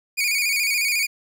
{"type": "tone with vibrato", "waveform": "sawtooth", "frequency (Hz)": 2333, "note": "D7", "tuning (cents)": -12, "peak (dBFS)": -16, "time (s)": [0.17, 1.07], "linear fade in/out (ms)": 20, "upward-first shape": "square", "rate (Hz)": 14, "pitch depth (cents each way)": 68, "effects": []}